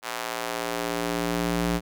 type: tone with high-pass filter sweep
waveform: square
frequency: 58.27 Hz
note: A#1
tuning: in tune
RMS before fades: -28 dBFS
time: 0.02-1.81 s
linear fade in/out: 50 ms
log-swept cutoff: 930 to 130 Hz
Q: 0.86
effects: none